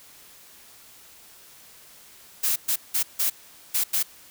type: noise bursts at uneven times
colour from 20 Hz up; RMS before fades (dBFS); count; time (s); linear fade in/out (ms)
blue; -23; 6; 2.43-2.56 / 2.68-2.76 / 2.94-3.03 / 3.19-3.3 / 3.74-3.84 / 3.93-4.03; 10
effects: white hiss -50 dBFS RMS until 4.3 s